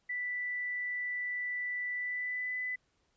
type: tone with pitch glide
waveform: sine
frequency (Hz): 1975.5 to 2001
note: B6 to B6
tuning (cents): 0 to +22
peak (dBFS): -33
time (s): 0.09-2.76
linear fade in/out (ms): 10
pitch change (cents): +22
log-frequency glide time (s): 1.94-2.55
effects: pink hiss -75 dBFS RMS until 3.16 s + resampled to 16000 Hz